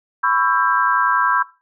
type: chord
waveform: sine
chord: C# half-diminished seventh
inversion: third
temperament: just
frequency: 997.9 / 1108.7 / 1330.5 / 1596.6 Hz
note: B5 / C#6 / E6 / G6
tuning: +18 / 0 / +16 / +31 cents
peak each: -20 dBFS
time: 0.23-1.43 s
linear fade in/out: 10 ms
effects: noise-tail reverb RT60 0.3 s tail -18 dB re dry